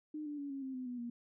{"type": "tone with pitch steps", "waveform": "sine", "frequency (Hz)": [304.3, 293.8, 283.6, 273.8, 264.3, 255.1, 246.3, 237.8], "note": ["D#4", "D4", "C#4", "C#4", "C4", "C4", "B3", "A#3"], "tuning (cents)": [-38, 1, 40, -21, 18, -44, -5, 35], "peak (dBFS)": -39, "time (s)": [0.14, 1.1], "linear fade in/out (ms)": 5, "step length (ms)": 120, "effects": []}